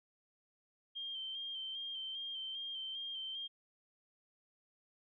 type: tone with vibrato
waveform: sine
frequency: 3163 Hz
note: G7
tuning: 15 cents sharp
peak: -40 dBFS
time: 0.95-3.48 s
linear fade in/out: 20 ms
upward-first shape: square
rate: 2.5 Hz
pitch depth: 26 cents each way
effects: none